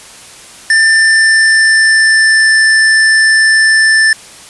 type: tone with pitch glide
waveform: square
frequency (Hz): 1785 to 1766.5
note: A6 to A6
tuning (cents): +24 to +6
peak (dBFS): -6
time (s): 0.7-4.13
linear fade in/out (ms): 2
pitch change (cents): -18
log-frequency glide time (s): 0.83-2.53
effects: white hiss -34 dBFS RMS until 4.49 s + resampled to 24000 Hz